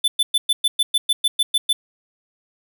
square tone bursts, 3513 Hz, A7, 3 cents flat, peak -15 dBFS, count 12, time 0.04-1.73 s, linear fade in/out 5 ms, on 40 ms, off 110 ms, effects none

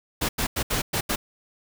pink noise bursts at uneven times, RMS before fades -25 dBFS, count 6, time 0.21-0.29 / 0.38-0.47 / 0.56-0.63 / 0.7-0.82 / 0.93-1.01 / 1.09-1.16 s, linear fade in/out 10 ms, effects none

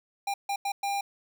square tone bursts at uneven times, 800 Hz, G5, 35 cents sharp, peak -28 dBFS, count 4, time 0.27-0.34 / 0.49-0.56 / 0.65-0.72 / 0.83-1.01 s, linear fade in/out 5 ms, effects none

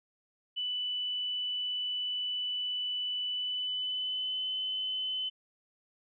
sine tone with pitch glide, 2981 to 3033 Hz, F#7 to F#7, +12 to +42 cents, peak -31 dBFS, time 0.56-5.3 s, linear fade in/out 20 ms, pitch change +30 cents, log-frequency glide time 3.31-4.5 s, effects none

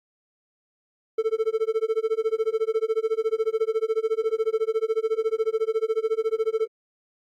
triangle tone with tremolo, 443.5 Hz, A4, 14 cents sharp, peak -16 dBFS, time 1.18-6.66 s, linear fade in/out 5 ms, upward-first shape sine, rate 14 Hz, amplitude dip 100%, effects AAC 48 kbps

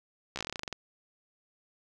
slowing click train, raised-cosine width 0.2 ms, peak -18 dBFS, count 14, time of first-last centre 0.36-0.727 s, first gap 14 ms, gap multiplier 1.11, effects none

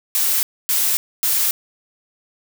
blue noise bursts, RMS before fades -18 dBFS, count 3, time 0.15-1.51 s, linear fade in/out 0 ms, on 280 ms, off 260 ms, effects none

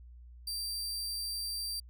sawtooth tone, 4697 Hz, D8, 1 cent flat, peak -32 dBFS, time 0.47-1.8 s, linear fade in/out 5 ms, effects added 60 Hz sine -49 dBFS peak until 1.89 s

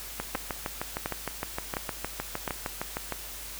two click trains, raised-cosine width 0.5 ms, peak -14 / -15 dBFS, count 4 / 20, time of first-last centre 0.35-2.478 / 0.2-3.123 s, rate 1.41 / 6.5 Hz, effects added 50 Hz sine -47 dBFS peak until 3.59 s + white hiss -41 dBFS RMS until 3.59 s

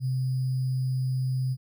sine tone with sample-and-hold, 129.7 Hz, C3, 15 cents flat, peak -24 dBFS, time 0-1.57 s, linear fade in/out 50 ms, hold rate 4900 Hz, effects none

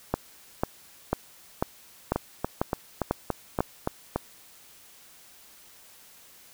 two click trains, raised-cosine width 1 ms, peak -11 / -9 dBFS, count 8 / 8, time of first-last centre 2.16-4.16 / 0.14-3.605 s, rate 3.5 / 2.02 Hz, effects white hiss -53 dBFS RMS until 6.53 s

